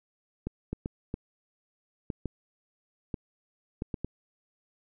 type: clicks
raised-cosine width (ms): 3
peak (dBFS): -19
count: 10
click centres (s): 0.47 / 0.73 / 0.859 / 1.141 / 2.102 / 2.257 / 3.142 / 3.821 / 3.942 / 4.046
effects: none